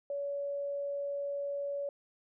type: tone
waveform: sine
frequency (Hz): 566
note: C#5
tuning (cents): +36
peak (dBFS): -33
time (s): 0.1-1.89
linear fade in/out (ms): 2
effects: none